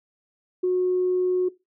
sine tone, 365 Hz, F#4, 24 cents flat, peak -18 dBFS, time 0.63-1.49 s, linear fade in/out 10 ms, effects noise-tail reverb RT60 0.2 s tail -17 dB re dry + tanh soft clip ceiling -14 dBFS

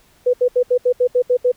sine tone bursts, 495.8 Hz, B4, 7 cents sharp, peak -11 dBFS, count 9, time 0.26-1.519 s, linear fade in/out 10 ms, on 75 ms, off 73 ms, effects pink hiss -54 dBFS RMS until 1.56 s

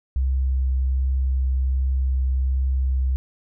sine tone with vibrato, 65.4 Hz, C2, in tune, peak -18 dBFS, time 0.16-3.16 s, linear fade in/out 0 ms, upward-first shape triangle, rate 1.3 Hz, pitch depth 11 cents each way, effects none

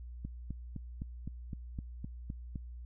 click train, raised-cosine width 5 ms, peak -27 dBFS, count 10, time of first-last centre 0.25-2.558 s, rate 3.9 Hz, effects added 60 Hz sine -43 dBFS peak until 2.85 s

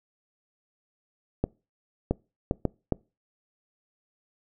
clicks, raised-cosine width 2 ms, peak -10 dBFS, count 5, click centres 1.44 / 2.11 / 2.511 / 2.653 / 2.923 s, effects noise-tail reverb RT60 0.3 s tail -25 dB re dry

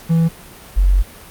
triangle / sine tone pair in turn, 164.81 / 46.25 Hz, E3 / F#1, 0 / 0 cents, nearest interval octave + minor seventh, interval 2200 cents, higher first, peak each -9 dBFS, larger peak neither, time 0.09-0.29 / 0.76-1.03 s, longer second, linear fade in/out 20 ms, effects pink hiss -39 dBFS RMS until 1.3 s + Opus 48 kbps

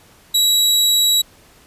sawtooth tone, 3887 Hz, B7, 28 cents flat, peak -9 dBFS, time 0.34-1.22 s, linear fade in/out 10 ms, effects pink hiss -49 dBFS RMS until 1.66 s + resampled to 32000 Hz

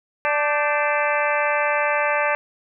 harmonic tone with a mistuned harmonic, 293.7 Hz, D4, in tune, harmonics 2 / 3 / 4 / 5 / 6 / 7 / 8 / 9, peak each -23 / -25 / -26 / -27 / -28 / -28 / -29 / -30 dBFS, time 0.25-2.35 s, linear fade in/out 0 ms, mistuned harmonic 5, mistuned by +94 cents, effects none

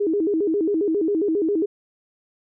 sine tone with vibrato, 362.6 Hz, F#4, 35 cents flat, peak -18 dBFS, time 0-1.66 s, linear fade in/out 10 ms, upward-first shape square, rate 7.4 Hz, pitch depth 210 cents each way, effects none

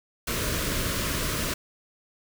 pink band-stop noise, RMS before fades -28 dBFS, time 0.27-1.54 s, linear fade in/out 5 ms, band 670 to 960 Hz, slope 96 dB/octave, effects none

